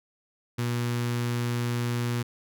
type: tone with notch filter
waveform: sawtooth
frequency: 120 Hz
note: B2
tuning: 49 cents flat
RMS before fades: -28 dBFS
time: 0.58-2.23 s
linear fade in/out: 10 ms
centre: 660 Hz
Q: 1.5
effects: none